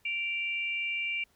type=tone pair together; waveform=sine; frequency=2343 / 2786 Hz; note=D7 / F7; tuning=-5 / -5 cents; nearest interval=minor third; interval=300 cents; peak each=-31 / -35 dBFS; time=0.05-1.24 s; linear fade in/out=5 ms; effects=pink hiss -68 dBFS RMS until 1.35 s